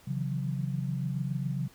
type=tone cluster; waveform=sine; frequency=135.8 / 156.7 / 163.8 / 183.1 Hz; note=C#3 / D#3 / E3 / F#3; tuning=-35 / +13 / -11 / -18 cents; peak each=-31 / -40 / -38 / -35 dBFS; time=0.07-1.68 s; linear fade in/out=10 ms; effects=pink hiss -58 dBFS RMS until 1.74 s